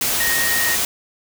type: tone in noise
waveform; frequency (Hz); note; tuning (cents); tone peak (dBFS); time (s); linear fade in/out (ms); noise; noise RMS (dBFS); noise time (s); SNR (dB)
sine; 1864.7; A#6; 0; -20; 0.2-0.75; 2; white; -20; 0.01-0.85; -3
effects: none